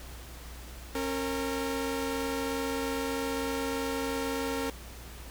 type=tone pair together; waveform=sawtooth; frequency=271.9 / 460.6 Hz; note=C#4 / A#4; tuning=-33 / -21 cents; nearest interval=major sixth; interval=912 cents; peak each=-29 / -29 dBFS; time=0.95-4.7 s; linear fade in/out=2 ms; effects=added 60 Hz sine -44 dBFS peak until 5.3 s + pink hiss -48 dBFS RMS until 5.3 s